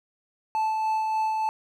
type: tone with tremolo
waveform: triangle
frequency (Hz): 875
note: A5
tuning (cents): -10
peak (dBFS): -20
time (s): 0.55-1.49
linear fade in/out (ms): 0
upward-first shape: sine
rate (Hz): 3.4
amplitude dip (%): 25
effects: none